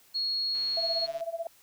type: tone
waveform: sine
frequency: 4313 Hz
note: C#8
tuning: 48 cents flat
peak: -27 dBFS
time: 0.14-1.07 s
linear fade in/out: 20 ms
type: click train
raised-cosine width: 0.2 ms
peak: -33 dBFS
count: 97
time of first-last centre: 0.55-1.208 s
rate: 146 Hz
type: tone with tremolo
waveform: sine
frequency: 667 Hz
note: E5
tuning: 20 cents sharp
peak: -28 dBFS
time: 0.77-1.47 s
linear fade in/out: 2 ms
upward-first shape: sine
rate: 16 Hz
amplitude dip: 90%
effects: white hiss -60 dBFS RMS until 1.62 s